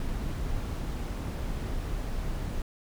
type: noise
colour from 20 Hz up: brown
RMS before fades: -32 dBFS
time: 0-2.62 s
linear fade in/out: 2 ms
effects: none